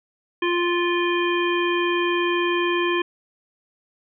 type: harmonic tone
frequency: 349.1 Hz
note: F4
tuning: 1 cent flat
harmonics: 1 / 3 / 5 / 7 / 9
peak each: -21 / -26 / -28 / -29 / -31 dBFS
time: 0.42-3.02 s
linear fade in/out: 5 ms
effects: none